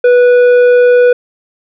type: tone with tanh clipping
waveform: triangle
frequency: 491 Hz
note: B4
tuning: 10 cents flat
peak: -5 dBFS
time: 0.04-1.13 s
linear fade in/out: 5 ms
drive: 12 dB
effects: none